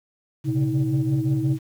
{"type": "tone cluster", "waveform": "sine", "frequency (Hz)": [118.7, 134.5, 140.2, 318.3], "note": ["A#2", "C3", "C#3", "D#4"], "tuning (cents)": [32, 48, 20, 39], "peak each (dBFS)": [-27, -21, -26, -24], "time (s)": [0.44, 1.59], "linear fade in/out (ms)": 50, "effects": ["tanh soft clip ceiling -13 dBFS", "8-bit"]}